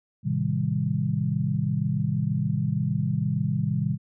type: chord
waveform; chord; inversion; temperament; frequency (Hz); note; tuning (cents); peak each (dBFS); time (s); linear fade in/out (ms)
sine; A half-diminished seventh; none; just; 110 / 132 / 158.4 / 198; A2 / C3 / Eb3 / G3; 0 / +16 / +31 / +18; -30 / -27 / -27 / -29; 0.23-3.98; 50
effects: none